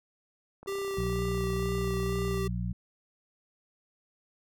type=click train; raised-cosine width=1 ms; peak=-34 dBFS; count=57; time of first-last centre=0.63-2.375 s; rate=32.1 Hz
type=tone with vibrato; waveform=square; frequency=392 Hz; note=G4; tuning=in tune; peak=-32 dBFS; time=0.67-2.48 s; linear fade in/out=10 ms; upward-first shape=sine; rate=2.1 Hz; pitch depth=14 cents each way
type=harmonic tone; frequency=59.7 Hz; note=A#1; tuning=42 cents sharp; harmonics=1 / 2 / 3; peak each=-34 / -34 / -34 dBFS; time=0.97-2.73 s; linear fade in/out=10 ms
effects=none